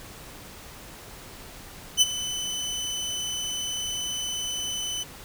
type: tone with ADSR envelope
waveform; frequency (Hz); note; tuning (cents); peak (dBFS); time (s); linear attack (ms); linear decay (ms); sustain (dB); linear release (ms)
25% pulse; 3010; F#7; +29; -10; 1.97-5.04; 45; 28; -15; 17
effects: pink hiss -44 dBFS RMS until 5.24 s